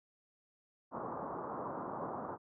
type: low-pass noise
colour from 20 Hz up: white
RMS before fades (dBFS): -41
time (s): 0.91-2.38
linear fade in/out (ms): 50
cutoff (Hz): 1200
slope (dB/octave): 48
effects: high-pass 150 Hz 12 dB/octave